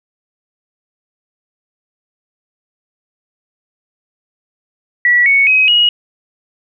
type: tone with pitch steps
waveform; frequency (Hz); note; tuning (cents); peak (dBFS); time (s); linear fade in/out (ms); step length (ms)
sine; 1943 / 2219 / 2534 / 2894; B6 / C#7 / D#7 / F#7; -29 / +1 / +31 / -39; -7; 5.05-5.89; 2; 210
effects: none